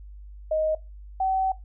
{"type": "tone pair in turn", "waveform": "sine", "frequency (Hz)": [625, 762.1], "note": ["D#5", "G5"], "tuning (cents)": [8, -49], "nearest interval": "minor third", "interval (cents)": 343, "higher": "second", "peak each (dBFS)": [-21, -21], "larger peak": "neither", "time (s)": [[0.51, 0.75], [1.2, 1.52]], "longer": "second", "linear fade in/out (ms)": 5, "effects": ["noise-tail reverb RT60 0.2 s tail -18 dB re dry", "added 50 Hz sine -40 dBFS peak until 1.64 s"]}